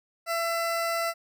20% pulse tone, 671 Hz, E5, 31 cents sharp, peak -21 dBFS, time 0.26-1.14 s, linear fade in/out 50 ms, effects none

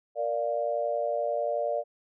sine chord, Bb major, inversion none, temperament equal, 466.2 / 587.3 / 698.5 Hz, Bb4 / D5 / F5, 0 / 0 / 0 cents, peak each -33 / -28 / -32 dBFS, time 0.15-1.84 s, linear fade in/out 50 ms, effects none

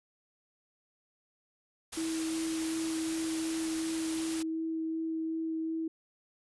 white noise, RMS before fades -39 dBFS, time 1.92-4.43 s, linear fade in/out 10 ms
sine tone with vibrato, 322.7 Hz, E4, 37 cents flat, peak -31 dBFS, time 1.97-5.88 s, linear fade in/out 5 ms, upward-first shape sine, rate 2.7 Hz, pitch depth 8 cents each way
effects resampled to 24000 Hz

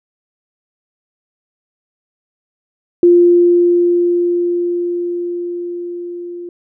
sine tone with level ramp, 349.2 Hz, F4, in tune, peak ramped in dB -4 to -25 dBFS, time 3.03-6.49 s, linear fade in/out 2 ms, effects none

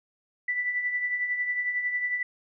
sine tone with tremolo, 1975.5 Hz, B6, in tune, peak -23 dBFS, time 0.48-2.23 s, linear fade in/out 5 ms, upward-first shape triangle, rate 11 Hz, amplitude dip 60%, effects none

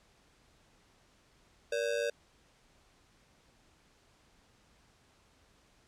square ring-modulated tone, 524 Hz, C5, 2 cents sharp, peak -28 dBFS, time 1.72-2.1 s, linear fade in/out 5 ms, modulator 52.5 Hz, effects pink hiss -66 dBFS RMS until 5.87 s + low-pass 8000 Hz 12 dB/octave

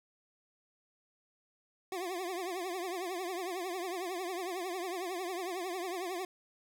25% pulse tone with vibrato, 361.7 Hz, F#4, 39 cents flat, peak -32 dBFS, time 1.92-6.25 s, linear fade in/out 2 ms, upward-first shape triangle, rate 11 Hz, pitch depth 140 cents each way, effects none

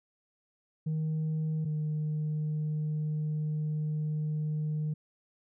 sine tone pair in turn, 156.7 / 152.86 Hz, D#3 / D#3, +13 / -30 cents, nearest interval unison, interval 43 cents, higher first, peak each -26 / -27 dBFS, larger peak first, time 0.86-1.65 / 1.65-4.94 s, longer second, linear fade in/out 10 ms, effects tanh soft clip ceiling -27 dBFS

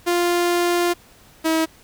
sawtooth tone pair in turn, 349.2 / 321.6 Hz, F4 / E4, 0 / -43 cents, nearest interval minor second, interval 143 cents, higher first, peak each -13 dBFS, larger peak neither, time 0.06-0.94 / 1.44-1.66 s, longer first, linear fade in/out 20 ms, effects pink hiss -50 dBFS RMS until 1.83 s

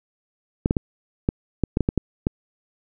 clicks, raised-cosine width 3 ms, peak -6 dBFS, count 10, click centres 0.659 / 0.709 / 0.768 / 1.289 / 1.637 / 1.771 / 1.807 / 1.889 / 1.977 / 2.269 s, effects none

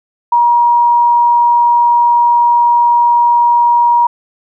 sine tone, 952 Hz, A#5, 36 cents sharp, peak -6 dBFS, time 0.32-4.07 s, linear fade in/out 5 ms, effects none

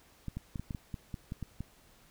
clicks, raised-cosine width 5 ms, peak -25 dBFS, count 11, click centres 0.283 / 0.37 / 0.558 / 0.596 / 0.708 / 0.748 / 0.942 / 1.142 / 1.321 / 1.427 / 1.606 s, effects pink hiss -62 dBFS RMS until 2.1 s

